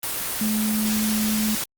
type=tone in noise; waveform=sine; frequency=215.3 Hz; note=A3; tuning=37 cents flat; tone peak=-21 dBFS; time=0.41-1.55 s; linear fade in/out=2 ms; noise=white; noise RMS=-27 dBFS; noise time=0.03-1.64 s; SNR=+3 dB; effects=Opus 24 kbps